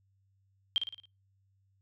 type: tone with echo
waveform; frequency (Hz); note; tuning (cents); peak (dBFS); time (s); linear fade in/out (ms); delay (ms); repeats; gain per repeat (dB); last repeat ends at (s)
sine; 3177; G7; +23; -23; 0.76-0.78; 0; 55; 5; -6; 1.055
effects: noise-tail reverb RT60 0.3 s tail -26 dB re dry + added 97 Hz sine -68 dBFS peak until 1.81 s